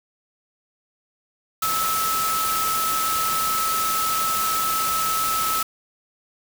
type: tone in noise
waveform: sine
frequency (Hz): 1302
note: E6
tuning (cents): -22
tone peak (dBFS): -22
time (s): 1.62-5.63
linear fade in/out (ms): 5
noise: white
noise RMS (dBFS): -26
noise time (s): 1.62-5.63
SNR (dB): +1
effects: none